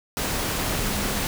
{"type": "tone in noise", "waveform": "sine", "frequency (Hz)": 204.1, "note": "G#3", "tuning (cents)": -30, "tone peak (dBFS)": -32, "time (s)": [0.84, 1.2], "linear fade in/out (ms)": 0, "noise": "pink", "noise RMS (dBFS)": -26, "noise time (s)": [0.17, 1.27], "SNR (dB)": -9, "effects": []}